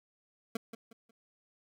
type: tone with echo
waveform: 25% pulse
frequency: 226.9 Hz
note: A#3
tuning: 47 cents flat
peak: -28 dBFS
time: 0.55-0.57 s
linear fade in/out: 5 ms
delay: 180 ms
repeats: 3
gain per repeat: -10 dB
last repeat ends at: 1.11 s
effects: none